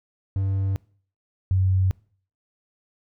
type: tone pair in turn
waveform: triangle / sine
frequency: 97 / 94.02 Hz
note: G2 / F#2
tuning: -18 / +28 cents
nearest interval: minor second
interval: 54 cents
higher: first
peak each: -19 / -17 dBFS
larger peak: second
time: 0.36-0.76 / 1.51-1.91 s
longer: neither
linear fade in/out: 0 ms
effects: noise-tail reverb RT60 0.5 s tail -24 dB re dry